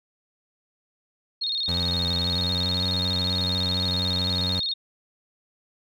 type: tone with vibrato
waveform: sine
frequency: 3979 Hz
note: B7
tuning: 12 cents sharp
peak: -24 dBFS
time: 1.41-4.74 s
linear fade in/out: 10 ms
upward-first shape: square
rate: 18 Hz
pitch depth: 130 cents each way
type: tone with pitch glide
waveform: 25% pulse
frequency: 87.31 to 91.12 Hz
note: F2 to F#2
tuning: 0 to -26 cents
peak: -23 dBFS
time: 1.68-4.6 s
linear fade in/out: 5 ms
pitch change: +74 cents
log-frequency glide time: 2.15-2.83 s
effects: none